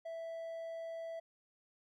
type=tone; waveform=triangle; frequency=659.3 Hz; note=E5; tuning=in tune; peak=-39 dBFS; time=0.05-1.2 s; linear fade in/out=10 ms; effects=none